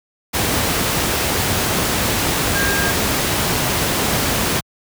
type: tone in noise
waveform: sine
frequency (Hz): 1610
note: G6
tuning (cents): +46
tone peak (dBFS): -20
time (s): 2.54-2.92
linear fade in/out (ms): 20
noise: pink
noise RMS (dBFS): -18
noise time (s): 0.33-4.61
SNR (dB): -5
effects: high-pass 60 Hz 12 dB/octave